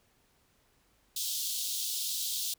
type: high-pass noise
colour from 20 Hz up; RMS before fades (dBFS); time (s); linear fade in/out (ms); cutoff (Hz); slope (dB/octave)
pink; -34; 1.16-2.54; 5; 3300; 48
effects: pink hiss -69 dBFS RMS until 2.58 s